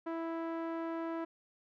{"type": "tone with low-pass filter", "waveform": "sawtooth", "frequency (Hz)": 329.6, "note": "E4", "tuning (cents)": 0, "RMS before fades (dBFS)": -38, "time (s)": [0.06, 1.25], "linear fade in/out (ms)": 10, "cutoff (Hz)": 1300, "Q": 1.1, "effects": []}